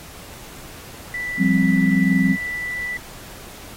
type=tone; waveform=sine; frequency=1975.5 Hz; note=B6; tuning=in tune; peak=-24 dBFS; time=1.14-2.97 s; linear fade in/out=2 ms
type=chord; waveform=sine; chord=F suspended second; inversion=none; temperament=equal; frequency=174.61 / 196 / 261.6 Hz; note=F3 / G3 / C4; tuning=0 / 0 / 0 cents; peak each=-19 / -18 / -19 dBFS; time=1.37-2.37 s; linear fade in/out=50 ms
effects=pink hiss -40 dBFS RMS until 3.76 s + AAC 48 kbps